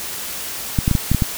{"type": "clicks", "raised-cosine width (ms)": 5, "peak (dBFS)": -3, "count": 7, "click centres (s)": [0.788, 0.879, 0.913, 0.952, 1.116, 1.147, 1.222], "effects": ["white hiss -28 dBFS RMS until 1.37 s"]}